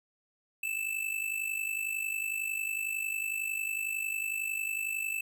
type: tone with amplitude modulation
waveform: square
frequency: 2640 Hz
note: E7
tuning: 2 cents sharp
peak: -29 dBFS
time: 0.63-5.21 s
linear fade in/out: 5 ms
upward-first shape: sine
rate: 51 Hz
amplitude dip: 70%
effects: none